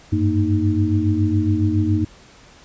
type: tone cluster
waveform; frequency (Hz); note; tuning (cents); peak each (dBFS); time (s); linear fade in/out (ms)
sine; 95.7 / 102.9 / 230.7 / 309.8; G2 / G#2 / A#3 / D#4; -41 / -16 / -18 / -7; -19 / -22 / -24 / -20; 0.12-2.05; 10
effects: pink hiss -47 dBFS RMS until 2.64 s + resampled to 16000 Hz